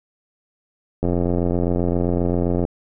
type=click train; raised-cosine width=2 ms; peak=-8 dBFS; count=143; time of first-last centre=1.03-2.651 s; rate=87.6 Hz; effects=none